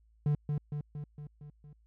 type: tone with echo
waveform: triangle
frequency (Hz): 147.4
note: D3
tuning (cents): +7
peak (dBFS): -23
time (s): 0.26-0.35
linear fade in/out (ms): 2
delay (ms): 230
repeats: 6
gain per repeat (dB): -4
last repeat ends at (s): 1.73
effects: added 55 Hz sine -62 dBFS peak until 1.86 s

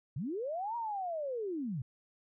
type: linear two-way sweep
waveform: sine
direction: up then down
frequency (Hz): 112.7 to 958 to 112.7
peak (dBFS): -34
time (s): 0.16-1.82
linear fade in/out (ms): 5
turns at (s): 0.76
effects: none

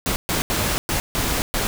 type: noise bursts at uneven times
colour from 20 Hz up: pink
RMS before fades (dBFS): -22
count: 6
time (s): 0.06-0.16 / 0.29-0.42 / 0.5-0.78 / 0.89-1 / 1.15-1.42 / 1.54-1.67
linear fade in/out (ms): 0
effects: none

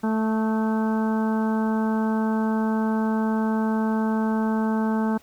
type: harmonic tone with a mistuned harmonic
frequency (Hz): 220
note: A3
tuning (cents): 0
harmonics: 1 / 2 / 3 / 4 / 5 / 6 / 7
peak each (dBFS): -21 / -31 / -35 / -31 / -38 / -40 / -38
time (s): 0.03-5.18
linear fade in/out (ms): 10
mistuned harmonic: 6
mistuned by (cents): -31
effects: pink hiss -55 dBFS RMS until 5.22 s

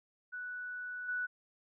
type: tone with level steps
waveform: sine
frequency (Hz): 1480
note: F#6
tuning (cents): 0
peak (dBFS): -39 / -33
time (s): 0.32-1.27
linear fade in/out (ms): 20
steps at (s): 1.08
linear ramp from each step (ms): 10
effects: none

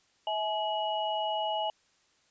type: tone cluster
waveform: sine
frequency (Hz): 646 / 847 / 2920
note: E5 / G#5 / F#7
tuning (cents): -35 / +34 / -24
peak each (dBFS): -33 / -31 / -36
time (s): 0.27-1.7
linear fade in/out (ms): 2
effects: white hiss -68 dBFS RMS until 2.3 s + resampled to 16000 Hz

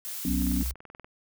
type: noise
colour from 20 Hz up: blue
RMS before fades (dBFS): -36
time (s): 0.05-0.71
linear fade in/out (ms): 0
type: chord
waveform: sine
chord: F# suspended fourth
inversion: none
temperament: just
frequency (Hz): 185 / 246.7 / 277.5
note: F#3 / B3 / C#4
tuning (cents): 0 / -2 / +2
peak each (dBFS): -30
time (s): 0.25-0.63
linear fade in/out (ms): 2
type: tone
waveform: sine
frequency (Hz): 62.8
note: B1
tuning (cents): +30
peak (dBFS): -28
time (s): 0.26-0.74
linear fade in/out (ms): 50
type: click train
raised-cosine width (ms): 0.5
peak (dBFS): -31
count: 14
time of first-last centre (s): 0.42-1.045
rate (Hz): 20.8
effects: none

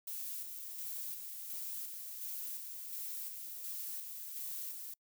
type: noise with tremolo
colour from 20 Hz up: violet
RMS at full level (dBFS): -42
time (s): 0.07-4.94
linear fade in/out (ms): 5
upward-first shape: square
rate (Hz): 1.4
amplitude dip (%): 35
effects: noise-tail reverb RT60 0.1 s tail -26 dB re dry

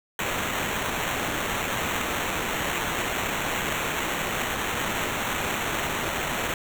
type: noise with sample-and-hold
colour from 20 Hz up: violet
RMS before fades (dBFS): -28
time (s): 0.19-6.54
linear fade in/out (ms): 2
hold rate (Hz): 4900
effects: none

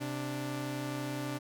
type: tone pair together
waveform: sawtooth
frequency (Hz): 130.83 / 293.7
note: C3 / D4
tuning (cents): 0 / 0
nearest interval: octave + major second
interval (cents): 1400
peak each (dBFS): -34 / -33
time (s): 0-1.39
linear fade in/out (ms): 20
effects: none

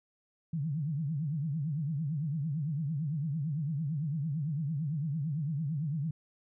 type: tone with vibrato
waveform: sine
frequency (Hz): 150.6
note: D3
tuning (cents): +44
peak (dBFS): -30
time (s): 0.53-6.11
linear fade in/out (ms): 5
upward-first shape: triangle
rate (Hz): 8.9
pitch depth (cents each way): 230
effects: none

